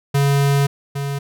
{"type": "tone pair in turn", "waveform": "square", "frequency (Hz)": [140.4, 140.4], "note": ["C#3", "C#3"], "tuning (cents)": [22, 22], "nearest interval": "unison", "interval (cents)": 0, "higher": "neither", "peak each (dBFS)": [-14, -22], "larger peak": "first", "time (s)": [[0.14, 0.67], [0.95, 1.19]], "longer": "first", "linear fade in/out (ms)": 10, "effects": []}